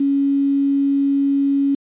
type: tone with quantisation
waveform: sine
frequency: 278.3 Hz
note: C#4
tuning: 7 cents sharp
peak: -14 dBFS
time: 0-1.75 s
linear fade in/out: 5 ms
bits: 7
effects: resampled to 8000 Hz